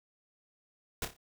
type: noise with echo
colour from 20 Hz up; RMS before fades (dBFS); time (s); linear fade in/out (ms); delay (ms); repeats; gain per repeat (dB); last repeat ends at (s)
pink; -34; 1.02-1.05; 2; 29; 4; -8; 1.166
effects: none